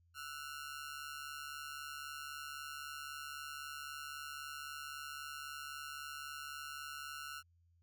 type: ring-modulated tone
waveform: sawtooth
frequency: 1398 Hz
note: F6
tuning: 1 cent sharp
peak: -38 dBFS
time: 0.14-7.43 s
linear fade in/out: 50 ms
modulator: 71.9 Hz
effects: added 85 Hz sine -68 dBFS peak until 7.82 s